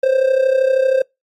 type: tone with amplitude modulation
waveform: triangle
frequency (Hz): 526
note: C5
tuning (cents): +9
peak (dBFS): -7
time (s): 0.03-1.02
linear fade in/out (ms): 5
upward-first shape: sine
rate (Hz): 32.8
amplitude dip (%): 70
effects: noise-tail reverb RT60 0.2 s tail -26 dB re dry + AAC 64 kbps